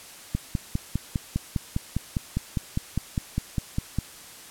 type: click train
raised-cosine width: 5 ms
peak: -12 dBFS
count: 19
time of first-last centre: 0.35-3.986 s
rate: 4.95 Hz
effects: white hiss -45 dBFS RMS until 4.5 s + low-pass 12000 Hz 12 dB/octave